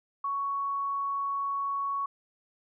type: tone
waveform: sine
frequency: 1114 Hz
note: C#6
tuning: 8 cents sharp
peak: -28 dBFS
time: 0.24-2.06 s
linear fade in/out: 5 ms
effects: none